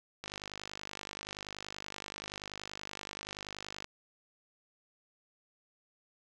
click train, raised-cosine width 0.2 ms, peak -23 dBFS, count 183, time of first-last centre 0.24-3.844 s, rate 50.5 Hz, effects none

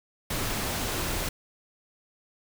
pink noise, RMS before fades -30 dBFS, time 0.3-1.29 s, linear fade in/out 5 ms, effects none

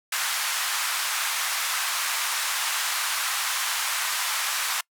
pink band-pass noise, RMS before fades -27 dBFS, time 0.12-4.81 s, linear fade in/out 5 ms, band 1000 to 14000 Hz, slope 24 dB/octave, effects noise-tail reverb RT60 0.1 s tail -26 dB re dry

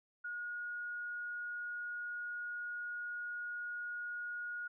sine tone, 1442 Hz, F#6, 45 cents flat, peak -39 dBFS, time 0.24-4.68 s, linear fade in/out 10 ms, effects none

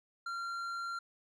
triangle tone with tanh clipping, 1378 Hz, F6, 24 cents flat, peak -38 dBFS, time 0.26-0.99 s, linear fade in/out 5 ms, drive 13 dB, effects none

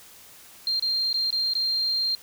sine tone with dropouts, 4186 Hz, C8, in tune, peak -22 dBFS, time 0.67-2.15 s, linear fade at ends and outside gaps 1 ms, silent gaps 0.796-0.824 / 1.129-1.142 / 1.305-1.327 / 1.535-1.552 s, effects white hiss -49 dBFS RMS until 2.22 s

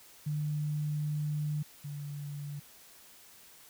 sine tone pair in turn, 150 / 144.97 Hz, D3 / D3, +37 / -22 cents, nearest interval minor second, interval 59 cents, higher first, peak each -30 / -37 dBFS, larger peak first, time 0.26-1.63 / 1.84-2.6 s, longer first, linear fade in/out 10 ms, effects white hiss -56 dBFS RMS until 3.69 s

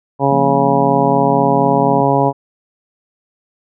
harmonic tone, 138.59 Hz, C#3, in tune, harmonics 1 / 2 / 3 / 4 / 5 / 6 / 7, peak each -18 / -18 / -18 / -18 / -18 / -18 / -18 dBFS, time 0.19-2.33 s, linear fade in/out 50 ms
sine chord, Bb minor, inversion first, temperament equal, 138.59 / 174.61 / 233.1 Hz, Db3 / F3 / Bb3, 0 / 0 / 0 cents, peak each -22 dBFS, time 0.31-2.02 s, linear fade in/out 10 ms
effects none

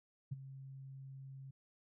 sine tone with ADSR envelope, 134.8 Hz, C#3, 48 cents flat, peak -35 dBFS, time 0.31-1.51 s, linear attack 13 ms, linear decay 23 ms, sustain -13 dB, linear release 8 ms, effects none

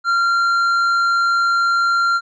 sine tone with tanh clipping, 1381 Hz, F6, 20 cents flat, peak -15 dBFS, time 0.04-2.21 s, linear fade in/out 50 ms, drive 8 dB, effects resampled to 16000 Hz

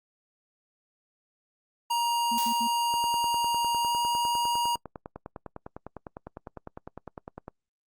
square tone with pitch glide, 943 to 949.6 Hz, A#5 to A#5, +20 to +32 cents, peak -25 dBFS, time 1.9-4.76 s, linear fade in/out 10 ms, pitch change +12 cents, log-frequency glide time 3.8-3.95 s
sine tone bursts, 231.4 Hz, A#3, 13 cents flat, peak -32 dBFS, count 3, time 2.31-2.677 s, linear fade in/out 10 ms, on 75 ms, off 71 ms
blue noise with exponential decay, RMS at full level -32 dBFS, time 2.38-2.89 s, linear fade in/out 0 ms, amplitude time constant 110 ms
click train, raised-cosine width 1 ms, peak -24 dBFS, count 46, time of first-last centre 2.94-7.481 s, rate 9.91 Hz
effects noise-tail reverb RT60 0.1 s tail -26 dB re dry + Opus 48 kbps

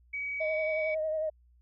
sine tone, 2268 Hz, C#7, 39 cents sharp, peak -32 dBFS, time 0.13-0.95 s, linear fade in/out 10 ms
sine tone with vibrato, 626 Hz, D#5, 10 cents sharp, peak -28 dBFS, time 0.4-1.3 s, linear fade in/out 10 ms, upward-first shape triangle, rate 11 Hz, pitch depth 39 cents each way
effects tanh soft clip ceiling -20 dBFS + added 60 Hz sine -59 dBFS peak until 1.61 s

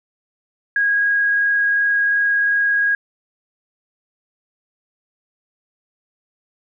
sine tone with frequency modulation, 1643 Hz, G#6, 19 cents flat, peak -14 dBFS, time 0.76-2.95 s, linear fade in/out 2 ms, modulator 22.7 Hz, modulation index 0.49, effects none

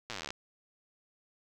slowing click train, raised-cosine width 0.2 ms, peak -21 dBFS, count 19, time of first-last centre 0.1-0.305 s, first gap 8 ms, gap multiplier 1.04, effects none

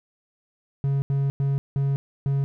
triangle tone bursts at uneven times, 138.4 Hz, C#3, 2 cents flat, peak -18 dBFS, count 5, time 0.84-1.02 / 1.1-1.3 / 1.4-1.58 / 1.76-1.96 / 2.26-2.44 s, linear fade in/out 0 ms, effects none

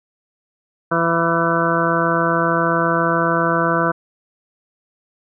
harmonic tone with a mistuned harmonic, 167.4 Hz, E3, 27 cents sharp, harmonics 1 / 2 / 3 / 4 / 6 / 7 / 8 / 9, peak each -23 / -23 / -23 / -23 / -23 / -23 / -23 / -23 dBFS, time 0.91-3.92 s, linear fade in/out 10 ms, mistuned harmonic 6, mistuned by -24 cents, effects none

